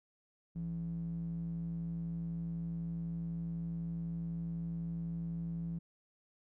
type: tone with band-pass filter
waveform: square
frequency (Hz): 56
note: A1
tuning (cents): +31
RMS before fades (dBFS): -39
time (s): 0.55-5.79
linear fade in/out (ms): 10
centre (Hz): 170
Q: 5.5
effects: none